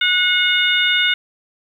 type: harmonic tone with a mistuned harmonic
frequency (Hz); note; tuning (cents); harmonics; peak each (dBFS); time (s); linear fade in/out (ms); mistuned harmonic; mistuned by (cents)
722; F#5; -43; 2 / 3 / 4 / 5; -19 / -19 / -19 / -19; 0.01-1.14; 5; 2; +26
effects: 8-bit